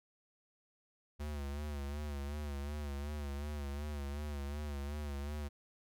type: tone with vibrato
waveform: square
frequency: 72.4 Hz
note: D2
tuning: 24 cents flat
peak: -39 dBFS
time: 1.19-5.49 s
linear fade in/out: 20 ms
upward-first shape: sine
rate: 2.7 Hz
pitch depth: 62 cents each way
effects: none